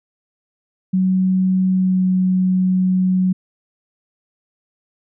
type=tone with pitch glide; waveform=sine; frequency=186.8 to 185.19 Hz; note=F#3 to F#3; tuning=+17 to +2 cents; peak=-13 dBFS; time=0.93-3.33 s; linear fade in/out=10 ms; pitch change=-15 cents; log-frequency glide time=1.69-2.05 s; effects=none